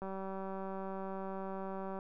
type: click train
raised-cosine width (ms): 1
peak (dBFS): -29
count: 379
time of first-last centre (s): 0.02-1.989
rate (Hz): 192
effects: none